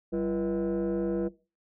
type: tone with frequency modulation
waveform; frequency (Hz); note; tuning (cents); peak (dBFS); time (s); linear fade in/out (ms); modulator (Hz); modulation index
sine; 339.4; F4; -49; -24; 0.12-1.29; 20; 146; 1.2
effects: noise-tail reverb RT60 0.3 s tail -19 dB re dry + tanh soft clip ceiling -25 dBFS